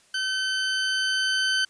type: tone with level ramp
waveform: 20% pulse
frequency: 1532 Hz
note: G6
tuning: 40 cents flat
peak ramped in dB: -20 to -16 dBFS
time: 0.14-1.65 s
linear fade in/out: 5 ms
effects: white hiss -59 dBFS RMS until 1.69 s + resampled to 22050 Hz